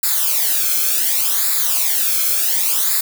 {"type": "noise with flanger", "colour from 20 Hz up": "blue", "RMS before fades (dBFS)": -17, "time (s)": [0.03, 3.01], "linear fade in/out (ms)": 5, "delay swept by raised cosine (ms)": [0.33, 1.07], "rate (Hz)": 0.68, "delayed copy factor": -0.8, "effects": []}